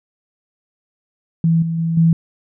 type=tone with level steps; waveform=sine; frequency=164.81 Hz; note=E3; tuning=in tune; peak=-11 / -18 / -16 / -9 dBFS; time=1.44-2.13 s; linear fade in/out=2 ms; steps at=1.62 / 1.78 / 1.97 s; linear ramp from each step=5 ms; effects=none